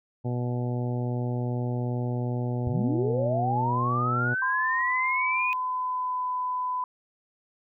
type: harmonic tone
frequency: 122.6 Hz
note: B2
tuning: 12 cents flat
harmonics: 1 / 2 / 3 / 4 / 5 / 6 / 7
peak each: -27 / -33 / -37 / -39 / -41 / -43 / -44 dBFS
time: 0.24-4.35 s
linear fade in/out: 20 ms
type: linear sweep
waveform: sine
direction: up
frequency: 85.5 to 2500 Hz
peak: -25 dBFS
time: 2.67-5.53 s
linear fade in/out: 0 ms
type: tone with pitch glide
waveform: sine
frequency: 1026 to 1003.1 Hz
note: C6 to B5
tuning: -34 to +27 cents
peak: -26 dBFS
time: 4.42-6.84 s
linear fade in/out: 2 ms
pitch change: -39 cents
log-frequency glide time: 4.77-6.27 s
effects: none